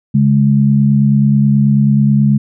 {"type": "tone pair together", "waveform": "sine", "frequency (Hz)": [139.7, 209], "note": ["C#3", "G#3"], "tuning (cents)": [14, 11], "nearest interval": "perfect fifth", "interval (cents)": 697, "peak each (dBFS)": -10, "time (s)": [0.14, 2.38], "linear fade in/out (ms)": 10, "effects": []}